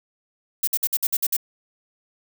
violet noise bursts, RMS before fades -21 dBFS, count 8, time 0.63-1.367 s, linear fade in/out 5 ms, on 44 ms, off 55 ms, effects none

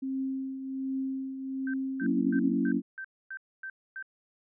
sine tone with tremolo, 266.2 Hz, C4, 30 cents sharp, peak -28 dBFS, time 0.02-2.53 s, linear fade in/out 10 ms, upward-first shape triangle, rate 1.3 Hz, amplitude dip 60%
sine tone bursts, 1556 Hz, G6, 13 cents flat, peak -36 dBFS, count 8, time 1.67-4.026 s, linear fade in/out 2 ms, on 67 ms, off 260 ms
sine chord, F# dominant seventh, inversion none, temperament equal, 185 / 233.1 / 277.2 / 329.6 Hz, F#3 / A#3 / C#4 / E4, 0 / 0 / 0 / 0 cents, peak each -32 / -29 / -28 / -33 dBFS, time 2-2.82 s, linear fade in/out 50 ms
effects none

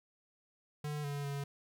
square tone with pitch steps, 148.7 / 143 / 141.1 Hz, D3 / D3 / C#3, +22 / -46 / +31 cents, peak -37 dBFS, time 0.84-1.44 s, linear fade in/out 5 ms, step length 200 ms, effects 13-bit

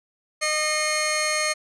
15% pulse tone pair together, 612.6 / 2146 Hz, D#5 / C7, -27 / +43 cents, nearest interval octave + minor seventh, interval 2170 cents, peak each -18 dBFS, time 0.41-1.54 s, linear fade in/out 20 ms, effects resampled to 24000 Hz

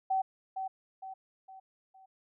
sine tone with echo, 764 Hz, G5, 45 cents flat, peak -26 dBFS, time 0.1-0.22 s, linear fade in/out 10 ms, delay 460 ms, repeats 4, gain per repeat -7 dB, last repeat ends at 2.06 s, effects none

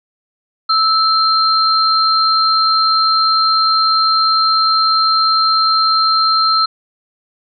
sine tone pair together, 1312 / 4165 Hz, E6 / C8, -9 / -9 cents, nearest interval octave + minor sixth, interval 2000 cents, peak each -12 / -14 dBFS, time 0.69-6.66 s, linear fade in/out 10 ms, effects none

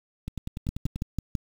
two click trains, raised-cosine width 5 ms, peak -15 / -20 dBFS, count 5 / 8, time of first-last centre 0.69-1.352 / 0.28-0.96 s, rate 6.04 / 10.3 Hz, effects 7-bit

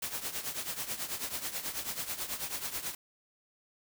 white noise with tremolo, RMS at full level -34 dBFS, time 0.02-2.95 s, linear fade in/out 5 ms, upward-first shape triangle, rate 9.2 Hz, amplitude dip 80%, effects none

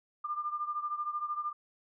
sine beating tone pair, 1196 / 1209 Hz, D6 / D6, +31 / +50 cents, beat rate 13 Hz, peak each -34 / -38 dBFS, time 0.24-1.53 s, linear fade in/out 10 ms, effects none

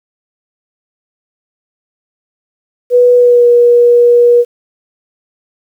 sine tone with pitch glide, 490.8 to 480.1 Hz, B4 to B4, -11 to -49 cents, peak -3 dBFS, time 2.9-4.45 s, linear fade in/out 50 ms, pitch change -38 cents, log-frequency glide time 3.16-3.47 s, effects 7-bit

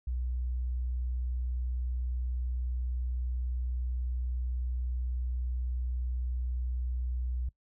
sine tone, 61.8 Hz, B1, 2 cents sharp, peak -30 dBFS, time 0.07-7.49 s, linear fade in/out 5 ms, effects noise-tail reverb RT60 0.1 s tail -20 dB re dry

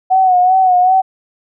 sine tone with vibrato, 740 Hz, F#5, in tune, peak -7 dBFS, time 0.1-1.02 s, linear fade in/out 20 ms, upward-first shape sine, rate 2.6 Hz, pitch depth 50 cents each way, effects none

